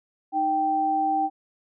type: tone pair together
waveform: sine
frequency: 310 / 781.2 Hz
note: D#4 / G5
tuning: -6 / -6 cents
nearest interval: octave + major third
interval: 1600 cents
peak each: -29 / -21 dBFS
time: 0.32-1.3 s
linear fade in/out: 50 ms
effects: none